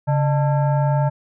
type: tone with frequency modulation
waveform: sine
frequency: 140 Hz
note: C#3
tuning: 18 cents sharp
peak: -15 dBFS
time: 0.07-1.1 s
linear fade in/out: 20 ms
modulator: 746 Hz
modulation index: 0.71
effects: none